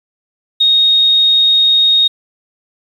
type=tone; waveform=sine; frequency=3729 Hz; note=A#7; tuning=in tune; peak=-7 dBFS; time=0.6-2.08 s; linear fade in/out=10 ms; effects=7-bit